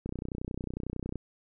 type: click train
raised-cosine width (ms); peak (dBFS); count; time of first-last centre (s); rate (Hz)
3; -22; 35; 0.06-1.157; 31
effects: none